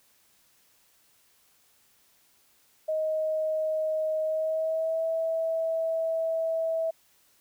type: tone with pitch glide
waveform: sine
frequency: 627 to 651.4 Hz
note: D#5 to E5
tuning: +13 to -21 cents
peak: -25 dBFS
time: 2.88-6.91 s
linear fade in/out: 10 ms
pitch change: +66 cents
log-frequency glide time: 4.23-5.04 s
effects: white hiss -64 dBFS RMS until 7.4 s